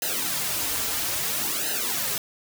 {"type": "noise with flanger", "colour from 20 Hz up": "white", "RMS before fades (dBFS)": -27, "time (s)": [0.02, 2.18], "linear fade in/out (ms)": 2, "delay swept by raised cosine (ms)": [0.87, 5.57], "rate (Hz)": 0.6, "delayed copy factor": -0.9, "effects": []}